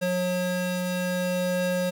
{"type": "tone pair together", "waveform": "square", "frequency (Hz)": [180.87, 542], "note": ["F#3", "C#5"], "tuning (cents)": [-39, -39], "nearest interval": "octave + perfect fifth", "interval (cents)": 1900, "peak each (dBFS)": -28, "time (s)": [0.01, 1.91], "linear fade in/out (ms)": 20, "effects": []}